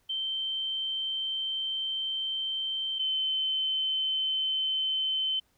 sine tone pair in turn, 3114 / 3073 Hz, G7 / G7, -12 / -35 cents, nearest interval unison, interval 23 cents, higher first, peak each -29 / -26 dBFS, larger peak second, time 0.09-2.99 / 2.99-5.4 s, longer first, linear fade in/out 10 ms, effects pink hiss -70 dBFS RMS until 5.57 s

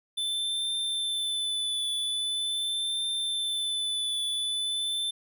square tone with vibrato, 3520 Hz, A7, in tune, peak -28 dBFS, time 0.17-5.11 s, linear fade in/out 10 ms, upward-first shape triangle, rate 0.43 Hz, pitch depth 29 cents each way, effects none

